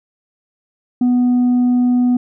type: tone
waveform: sine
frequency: 246.9 Hz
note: B3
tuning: in tune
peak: -8 dBFS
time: 1.01-2.17 s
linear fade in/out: 5 ms
effects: tanh soft clip ceiling -10 dBFS